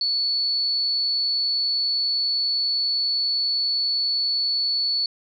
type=tone; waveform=sine; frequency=4435 Hz; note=C#8; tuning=in tune; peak=-20 dBFS; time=0.01-5.06 s; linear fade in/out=2 ms; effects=none